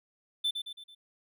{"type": "tone with echo", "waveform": "triangle", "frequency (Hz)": 3532, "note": "A7", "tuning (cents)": 6, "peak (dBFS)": -25, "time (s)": [0.44, 0.51], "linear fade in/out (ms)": 10, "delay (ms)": 110, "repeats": 4, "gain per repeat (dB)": -6, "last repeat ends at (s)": 0.95, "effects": []}